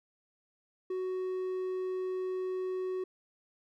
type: tone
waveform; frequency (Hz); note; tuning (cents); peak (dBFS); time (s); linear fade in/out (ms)
triangle; 371.4; F#4; +7; -30; 0.9-3.04; 5
effects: none